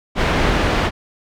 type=low-pass noise; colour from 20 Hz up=pink; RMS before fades=-17 dBFS; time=0.15-0.91 s; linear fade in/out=50 ms; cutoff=2800 Hz; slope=12 dB/octave; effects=none